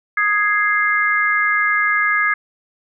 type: chord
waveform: sine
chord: Ab major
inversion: second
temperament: equal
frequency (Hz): 1244.5 / 1661.2 / 2093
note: Eb6 / Ab6 / C7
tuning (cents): 0 / 0 / 0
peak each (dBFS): -20 / -17 / -19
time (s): 0.17-2.34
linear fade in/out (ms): 5
effects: none